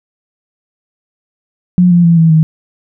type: tone with pitch steps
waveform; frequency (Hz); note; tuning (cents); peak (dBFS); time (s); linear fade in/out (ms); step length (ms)
sine; 179.2 / 173.7 / 168.36 / 163.19 / 158.18; F3 / F3 / E3 / E3 / D#3; +45 / -9 / +37 / -17 / +29; -4; 1.78-2.43; 0; 130
effects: none